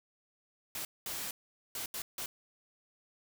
white noise bursts at uneven times, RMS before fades -39 dBFS, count 5, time 0.75-0.85 / 1.06-1.31 / 1.75-1.86 / 1.94-2.02 / 2.18-2.26 s, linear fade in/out 2 ms, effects none

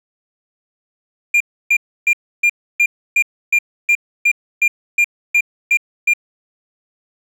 triangle tone bursts, 2400 Hz, D7, 37 cents sharp, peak -8 dBFS, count 14, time 1.34-6.136 s, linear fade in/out 5 ms, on 64 ms, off 300 ms, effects none

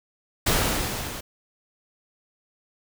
pink noise with level ramp, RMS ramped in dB -20 to -35 dBFS, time 0.46-1.21 s, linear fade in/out 10 ms, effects none

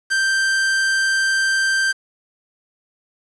45% pulse tone, 1568 Hz, G6, in tune, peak -16 dBFS, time 0.1-1.93 s, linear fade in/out 20 ms, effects resampled to 22050 Hz + 7-bit

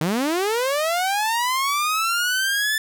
sawtooth linear sweep, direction up, 146.83 to 1760 Hz, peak -16 dBFS, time 0.01-2.78 s, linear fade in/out 2 ms, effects none

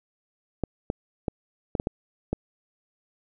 clicks, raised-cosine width 2 ms, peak -12 dBFS, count 7, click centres 0.637 / 0.901 / 1.282 / 1.752 / 1.799 / 1.871 / 2.33 s, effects none

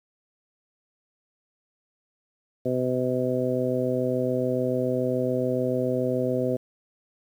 harmonic tone, 127 Hz, B2, 49 cents sharp, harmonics 1 / 2 / 3 / 4 / 5, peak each -31 / -28 / -29 / -27 / -31 dBFS, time 2.65-6.57 s, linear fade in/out 10 ms, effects 9-bit

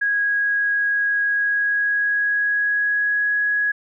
sine tone with pitch glide, 1651 to 1671.1 Hz, G#6 to G#6, -11 to +10 cents, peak -17 dBFS, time 0.01-3.72 s, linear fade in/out 10 ms, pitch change +21 cents, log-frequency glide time 1.27-3.37 s, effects none

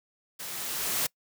white noise with level ramp, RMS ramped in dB -39 to -27 dBFS, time 0.39-1.07 s, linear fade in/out 10 ms, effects noise-tail reverb RT60 0.1 s tail -25 dB re dry + high-pass 100 Hz 12 dB/octave

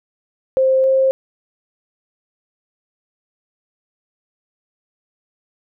sine tone pair in turn, 526 / 530.6 Hz, C5 / C5, +9 / +24 cents, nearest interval unison, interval 15 cents, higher second, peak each -11 dBFS, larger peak neither, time 0.57-0.84 / 0.84-1.11 s, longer neither, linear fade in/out 0 ms, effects none

